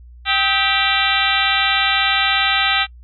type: harmonic tone with a mistuned harmonic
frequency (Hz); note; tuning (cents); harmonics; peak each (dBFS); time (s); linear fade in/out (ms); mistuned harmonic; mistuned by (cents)
391.6; G4; -2; 2 / 3 / 4 / 5 / 6 / 7 / 8 / 9 / 10; -23 / -23 / -23 / -23 / -23 / -23 / -23 / -23 / -23; 0.25-2.87; 50; 3; +140
effects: noise-tail reverb RT60 0.1 s tail -25 dB re dry + added 60 Hz sine -38 dBFS peak until 3.03 s